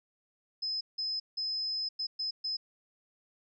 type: tone bursts at uneven times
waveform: sine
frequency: 5100 Hz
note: D#8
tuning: 42 cents sharp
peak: -31 dBFS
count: 6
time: 0.62-0.81 / 0.98-1.2 / 1.37-1.89 / 1.99-2.07 / 2.19-2.31 / 2.44-2.57 s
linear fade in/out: 10 ms
effects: none